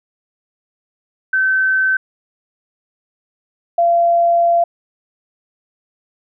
sine tone pair in turn, 1536 / 685 Hz, G6 / F5, -36 / -34 cents, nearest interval octave + major second, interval 1398 cents, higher first, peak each -12 / -10 dBFS, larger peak second, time 1.33-1.97 / 3.78-4.64 s, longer second, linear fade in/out 5 ms, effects none

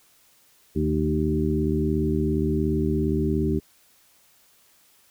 harmonic tone with a mistuned harmonic, 77.2 Hz, D#2, 13 cents flat, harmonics 1 / 2 / 3 / 4 / 5, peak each -27 / -27 / -27 / -27 / -27 dBFS, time 0.75-3.6 s, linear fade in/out 20 ms, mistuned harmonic 3, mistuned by -32 cents, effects white hiss -59 dBFS RMS until 5.1 s

